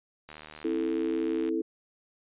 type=click train; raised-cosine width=0.3 ms; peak=-28 dBFS; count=93; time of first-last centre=0.29-1.489 s; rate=76.7 Hz
type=chord; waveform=sine; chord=A minor; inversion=first; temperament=equal with one note detuned; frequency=261.6 / 327.9 / 440 Hz; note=C4 / E4 / A4; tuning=0 / -9 / 0 cents; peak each=-34 / -28 / -32 dBFS; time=0.64-1.62 s; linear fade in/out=10 ms
effects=resampled to 8000 Hz